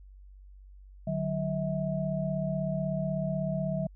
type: tone cluster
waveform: sine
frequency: 151 / 187.2 / 644 Hz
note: D3 / F#3 / E5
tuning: +48 / +20 / -41 cents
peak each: -32 / -32 / -33 dBFS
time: 1.07-3.87 s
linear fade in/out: 5 ms
effects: added 48 Hz sine -48 dBFS peak until 3.95 s